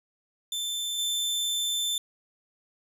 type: tone with level steps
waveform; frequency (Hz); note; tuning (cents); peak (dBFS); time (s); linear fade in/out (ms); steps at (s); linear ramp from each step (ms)
sawtooth; 3542; A7; +11; -26 / -23; 0.52-1.98; 2; 0.98; 10
effects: resampled to 32000 Hz + 10-bit